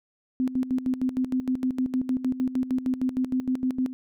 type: tone with tremolo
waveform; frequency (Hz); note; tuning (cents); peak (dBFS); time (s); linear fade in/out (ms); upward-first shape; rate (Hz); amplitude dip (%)
sine; 256.6; C4; -34; -21; 0.4-3.93; 0; square; 6.5; 75
effects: none